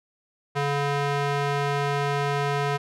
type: tone with band-pass filter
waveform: square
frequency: 142.4 Hz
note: C#3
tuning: 47 cents sharp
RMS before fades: -25 dBFS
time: 0.55-2.78 s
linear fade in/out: 20 ms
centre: 1100 Hz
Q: 0.52
effects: none